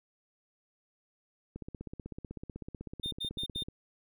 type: click train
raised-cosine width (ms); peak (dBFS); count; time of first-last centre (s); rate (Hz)
3; -28; 35; 1.56-3.685; 16
type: tone bursts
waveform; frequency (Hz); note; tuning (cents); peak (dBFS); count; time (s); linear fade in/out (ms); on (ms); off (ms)
triangle; 3630; A#7; -47; -32; 4; 3.03-3.636; 10; 87; 86
effects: none